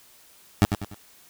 20% pulse tone with echo, 101.6 Hz, G#2, 38 cents flat, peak -9 dBFS, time 0.62-0.65 s, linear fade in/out 0 ms, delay 98 ms, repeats 3, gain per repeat -8 dB, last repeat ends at 0.944 s, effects white hiss -54 dBFS RMS until 1.29 s

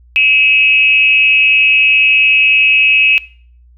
sine tone with frequency modulation, 2577 Hz, E7, 40 cents flat, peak -7 dBFS, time 0.16-3.18 s, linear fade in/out 0 ms, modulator 256 Hz, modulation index 0.62, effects noise-tail reverb RT60 0.5 s tail -20 dB re dry + added 60 Hz sine -41 dBFS peak until 3.77 s

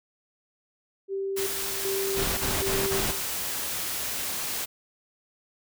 sine tone with tremolo, 390.2 Hz, G4, 8 cents flat, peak -27 dBFS, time 1.08-3.2 s, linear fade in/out 50 ms, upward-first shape square, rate 1.3 Hz, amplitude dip 75%
white noise, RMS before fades -31 dBFS, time 1.36-4.66 s, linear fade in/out 20 ms
pink noise bursts, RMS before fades -29 dBFS, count 4, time 2.16-3.124 s, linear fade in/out 20 ms, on 220 ms, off 28 ms
effects none

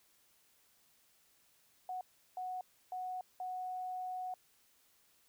sine tone bursts at uneven times, 737 Hz, F#5, 7 cents flat, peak -38 dBFS, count 4, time 1.89-2.01 / 2.37-2.61 / 2.92-3.21 / 3.4-4.34 s, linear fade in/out 2 ms, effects white hiss -70 dBFS RMS until 5.28 s

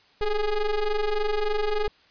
square ring-modulated tone, 206.3 Hz, G#3, 11 cents flat, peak -20 dBFS, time 0.21-1.88 s, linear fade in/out 2 ms, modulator 218 Hz, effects white hiss -58 dBFS RMS until 2.1 s + resampled to 11025 Hz

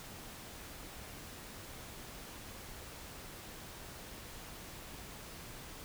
silence, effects pink hiss -49 dBFS RMS until 5.84 s

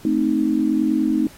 sine chord, A diminished, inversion none, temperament equal, 220 / 261.6 / 311.1 Hz, A3 / C4 / Eb4, 0 / 0 / 0 cents, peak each -22 / -21 / -19 dBFS, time 0.05-1.27 s, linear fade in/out 2 ms, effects pink hiss -46 dBFS RMS until 1.37 s + AAC 48 kbps

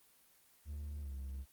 triangle tone with pitch glide, 73.42 to 67.33 Hz, D2 to C#2, 0 to -50 cents, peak -39 dBFS, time 0.65-1.46 s, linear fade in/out 50 ms, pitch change -150 cents, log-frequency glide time 1.01-1.12 s, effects white hiss -67 dBFS RMS until 1.52 s + Opus 24 kbps

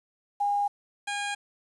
sine / 15% pulse tone pair in turn, 814 / 814 Hz, G#5 / G#5, -35 / -35 cents, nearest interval unison, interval 0 cents, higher neither, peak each -23 dBFS, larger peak neither, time 0.4-0.68 / 1.07-1.35 s, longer neither, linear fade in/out 10 ms, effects resampled to 24000 Hz + 9-bit

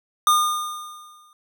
square tone with exponential decay, 1215 Hz, D#6, 42 cents flat, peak -13 dBFS, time 0.27-1.33 s, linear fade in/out 1 ms, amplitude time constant 230 ms, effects none

